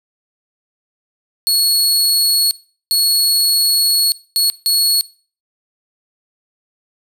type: tone bursts at uneven times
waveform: sawtooth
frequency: 4354 Hz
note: C#8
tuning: 32 cents flat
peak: -9 dBFS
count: 4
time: 1.47-2.51 / 2.91-4.12 / 4.36-4.5 / 4.66-5.01 s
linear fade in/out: 0 ms
effects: noise-tail reverb RT60 0.4 s tail -20 dB re dry

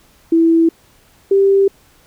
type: tone pair in turn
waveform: sine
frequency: 329.6 / 392.8 Hz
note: E4 / G4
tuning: 0 / +4 cents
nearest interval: minor third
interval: 304 cents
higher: second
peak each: -8 dBFS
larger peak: neither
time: 0.32-0.69 / 1.31-1.68 s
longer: neither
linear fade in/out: 5 ms
effects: pink hiss -51 dBFS RMS until 2.06 s

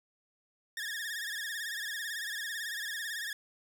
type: tone with vibrato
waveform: sawtooth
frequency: 1743 Hz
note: A6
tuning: 17 cents flat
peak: -32 dBFS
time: 0.77-3.33 s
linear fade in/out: 2 ms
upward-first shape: sine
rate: 18 Hz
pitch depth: 110 cents each way
effects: none

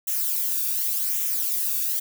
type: noise with flanger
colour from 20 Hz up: violet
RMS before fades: -25 dBFS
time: 0.07-2 s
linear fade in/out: 10 ms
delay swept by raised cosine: 0.21 to 0.99 ms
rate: 0.88 Hz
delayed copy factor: -0.55
effects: none

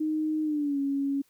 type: tone with pitch glide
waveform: sine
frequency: 310 to 277.8 Hz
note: D#4 to C#4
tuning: -6 to +4 cents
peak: -25 dBFS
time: 0-1.22 s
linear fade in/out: 10 ms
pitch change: -190 cents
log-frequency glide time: 0.43-0.79 s
effects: white hiss -67 dBFS RMS until 1.29 s

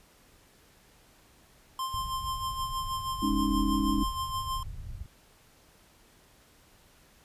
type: tone with tremolo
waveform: square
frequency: 1051 Hz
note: C6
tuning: 7 cents sharp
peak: -30 dBFS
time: 1.79-4.63 s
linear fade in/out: 2 ms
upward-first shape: sine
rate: 6.3 Hz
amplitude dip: 55%
type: low-pass noise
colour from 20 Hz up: pink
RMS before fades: -40 dBFS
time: 1.94-5.06 s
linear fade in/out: 2 ms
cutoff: 120 Hz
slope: 24 dB/octave
type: chord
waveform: sine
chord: Ab suspended fourth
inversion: none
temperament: equal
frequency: 207.7 / 277.2 / 311.1 Hz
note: Ab3 / Db4 / Eb4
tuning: 0 / 0 / 0 cents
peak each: -30 dBFS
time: 3.22-4.04 s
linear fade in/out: 10 ms
type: tone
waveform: sine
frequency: 43.65 Hz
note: F1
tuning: in tune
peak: -31 dBFS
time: 3.25-4.13 s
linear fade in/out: 50 ms
effects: pink hiss -60 dBFS RMS until 7.24 s + resampled to 32000 Hz

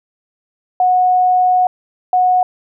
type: tone bursts at uneven times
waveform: sine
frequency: 732 Hz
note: F#5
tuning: 19 cents flat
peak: -9 dBFS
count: 2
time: 0.8-1.67 / 2.13-2.43 s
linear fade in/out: 2 ms
effects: none

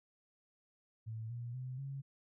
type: tone with pitch steps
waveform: sine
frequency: 111.4 / 119.4 / 127.96 / 137.15 Hz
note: A2 / A#2 / C3 / C#3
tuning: +22 / +42 / -38 / -18 cents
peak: -40 dBFS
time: 1.06-2.02 s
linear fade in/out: 20 ms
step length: 240 ms
effects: none

